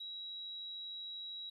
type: tone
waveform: triangle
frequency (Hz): 3869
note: B7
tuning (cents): -36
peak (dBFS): -39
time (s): 0-1.5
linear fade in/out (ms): 10
effects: tanh soft clip ceiling -41 dBFS + resampled to 32000 Hz